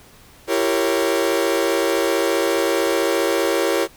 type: chord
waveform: 40% pulse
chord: E diminished seventh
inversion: none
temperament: equal with one note detuned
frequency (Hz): 336.7 / 392 / 466.2 / 554.4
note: E4 / G4 / Bb4 / Db5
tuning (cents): +37 / 0 / 0 / 0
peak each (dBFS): -22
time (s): 0.47-3.88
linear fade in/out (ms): 50
effects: pink hiss -48 dBFS RMS until 3.96 s